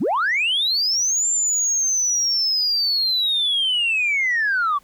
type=linear two-way sweep; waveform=sine; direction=up then down; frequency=130.81 to 7330 to 1106 Hz; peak=-16 dBFS; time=0-4.79 s; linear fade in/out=20 ms; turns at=1.28 s; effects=tanh soft clip ceiling -14 dBFS + pink hiss -56 dBFS RMS until 4.83 s